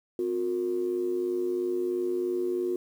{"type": "tone with amplitude modulation", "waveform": "sine", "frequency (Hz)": 360.2, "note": "F#4", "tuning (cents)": -46, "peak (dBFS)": -22, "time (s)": [0.19, 2.76], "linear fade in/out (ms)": 2, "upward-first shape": "sine", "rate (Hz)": 103, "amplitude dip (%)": 70, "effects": ["tanh soft clip ceiling -18 dBFS", "9-bit"]}